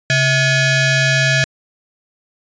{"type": "ring-modulated tone", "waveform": "sawtooth", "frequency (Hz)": 784, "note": "G5", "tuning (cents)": 0, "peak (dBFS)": -5, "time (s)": [0.1, 1.44], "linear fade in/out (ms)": 0, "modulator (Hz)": 920, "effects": ["resampled to 16000 Hz"]}